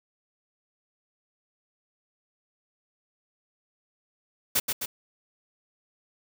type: noise with echo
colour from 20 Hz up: white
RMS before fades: -23 dBFS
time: 4.55-4.6 s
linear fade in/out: 10 ms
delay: 130 ms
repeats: 2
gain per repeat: -4 dB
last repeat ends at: 4.86 s
effects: none